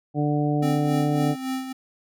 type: harmonic tone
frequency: 147.8 Hz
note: D3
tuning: 11 cents sharp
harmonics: 1 / 2 / 3 / 4 / 5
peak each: -23 / -24 / -31 / -32 / -30 dBFS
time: 0.14-1.36 s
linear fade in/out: 50 ms
type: tone with tremolo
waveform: square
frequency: 261.6 Hz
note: C4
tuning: in tune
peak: -25 dBFS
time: 0.62-1.73 s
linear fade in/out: 10 ms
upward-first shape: sine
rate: 3.6 Hz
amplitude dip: 60%
effects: none